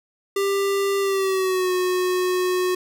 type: tone with pitch glide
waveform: square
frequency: 395.8 to 365.1 Hz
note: G4 to F#4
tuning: +17 to -23 cents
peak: -20 dBFS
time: 0.36-2.75 s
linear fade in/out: 5 ms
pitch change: -140 cents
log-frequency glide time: 1-1.72 s
effects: none